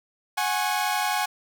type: chord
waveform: sawtooth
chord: F# suspended second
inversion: none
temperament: equal with one note detuned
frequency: 740 / 830.6 / 1093.5 Hz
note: F#5 / G#5 / C#6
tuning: 0 / 0 / -24 cents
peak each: -24 / -22 / -27 dBFS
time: 0.37-1.26 s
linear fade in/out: 10 ms
effects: none